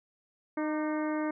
harmonic tone with a mistuned harmonic, 307 Hz, D#4, 23 cents flat, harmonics 1 / 2 / 3 / 4 / 5 / 6 / 7, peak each -30 / -36 / -40 / -42 / -44 / -46 / -47 dBFS, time 0.57-1.31 s, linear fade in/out 5 ms, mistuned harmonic 4, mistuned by -44 cents, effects none

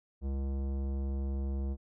sine tone with tanh clipping, 68 Hz, C#2, 33 cents flat, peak -33 dBFS, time 0.21-1.77 s, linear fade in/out 50 ms, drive 16 dB, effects none

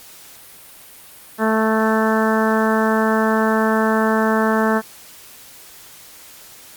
harmonic tone, 220 Hz, A3, in tune, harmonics 1 / 2 / 3 / 4 / 5 / 6 / 7 / 8, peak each -18 / -21 / -23 / -24 / -25 / -26 / -26 / -27 dBFS, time 1.38-4.82 s, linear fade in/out 50 ms, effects white hiss -42 dBFS RMS until 6.76 s + Opus 48 kbps

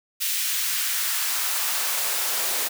white noise with high-pass filter sweep, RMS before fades -25 dBFS, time 0.2-2.69 s, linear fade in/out 20 ms, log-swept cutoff 2500 to 390 Hz, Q 0.98, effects none

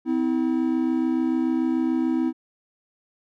triangle tone pair together, 256 / 322.9 Hz, C4 / E4, -38 / -36 cents, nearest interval major third, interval 402 cents, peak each -21 dBFS, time 0.05-2.33 s, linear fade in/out 50 ms, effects none

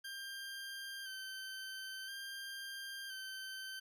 20% pulse tone with vibrato, 1568 Hz, G6, in tune, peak -39 dBFS, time 0.04-3.8 s, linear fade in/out 10 ms, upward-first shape square, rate 0.49 Hz, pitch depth 26 cents each way, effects none

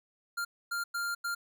square tone bursts at uneven times, 1396.9 Hz, F6, in tune, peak -32 dBFS, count 4, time 0.37-0.45 / 0.71-0.84 / 0.94-1.15 / 1.24-1.35 s, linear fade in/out 10 ms, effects none

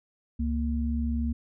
sine tone pair together, 69.98 / 233.1 Hz, C#2 / A#3, +17 / 0 cents, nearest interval octave + major sixth, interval 2083 cents, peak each -27 / -29 dBFS, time 0.39-1.33 s, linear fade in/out 10 ms, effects none

